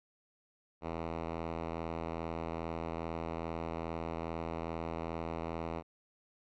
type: tone with low-pass filter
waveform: 5% pulse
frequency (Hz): 82.41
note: E2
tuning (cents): 0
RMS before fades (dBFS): -39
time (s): 0.81-5.83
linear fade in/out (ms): 50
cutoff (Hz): 2200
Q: 0.54
effects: none

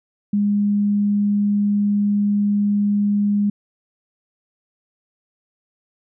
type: tone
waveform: sine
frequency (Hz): 204.7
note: G#3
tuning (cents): -25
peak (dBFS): -15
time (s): 0.33-3.5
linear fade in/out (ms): 5
effects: none

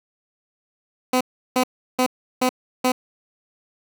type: tone bursts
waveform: 15% pulse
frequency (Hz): 254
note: B3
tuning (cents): +49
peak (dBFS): -10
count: 5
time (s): 1.13-2.92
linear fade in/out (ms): 5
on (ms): 78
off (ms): 350
effects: none

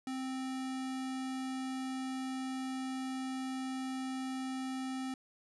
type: tone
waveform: square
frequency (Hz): 261.6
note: C4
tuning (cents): 0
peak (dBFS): -37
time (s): 0.07-5.14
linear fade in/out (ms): 2
effects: resampled to 24000 Hz

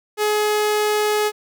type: tone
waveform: sawtooth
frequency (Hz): 422.1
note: G#4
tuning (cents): +28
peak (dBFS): -13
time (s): 0.17-1.32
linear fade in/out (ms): 50
effects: none

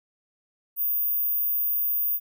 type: tone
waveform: sine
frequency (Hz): 14917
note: A#9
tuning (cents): 0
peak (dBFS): -22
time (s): 0.76-2.2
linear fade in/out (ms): 50
effects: none

